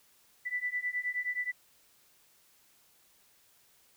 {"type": "beating tone pair", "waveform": "sine", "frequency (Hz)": [1975.5, 1985], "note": ["B6", "B6"], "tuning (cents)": [0, 8], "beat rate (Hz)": 9.5, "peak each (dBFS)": [-35, -34], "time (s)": [0.45, 1.52], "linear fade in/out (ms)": 20, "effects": ["white hiss -65 dBFS RMS until 3.96 s"]}